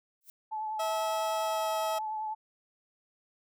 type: noise with exponential growth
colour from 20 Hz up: violet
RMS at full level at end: -45 dBFS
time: 0.21-0.3 s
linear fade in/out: 1 ms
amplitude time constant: 19 ms
type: tone with vibrato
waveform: sine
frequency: 865 Hz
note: A5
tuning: 30 cents flat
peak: -32 dBFS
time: 0.51-2.35 s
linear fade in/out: 20 ms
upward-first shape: triangle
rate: 10 Hz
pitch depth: 28 cents each way
type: tone with pitch glide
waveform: 30% pulse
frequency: 649 to 644.9 Hz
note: E5 to E5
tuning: -27 to -38 cents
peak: -28 dBFS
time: 0.79-1.99 s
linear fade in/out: 10 ms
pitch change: -11 cents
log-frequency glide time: 1.43-1.72 s
effects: none